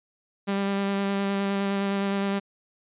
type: tone with vibrato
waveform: sawtooth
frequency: 198 Hz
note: G3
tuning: 18 cents sharp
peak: -20 dBFS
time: 0.47-2.4 s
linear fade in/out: 20 ms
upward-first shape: square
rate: 9.7 Hz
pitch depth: 10 cents each way
effects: resampled to 8000 Hz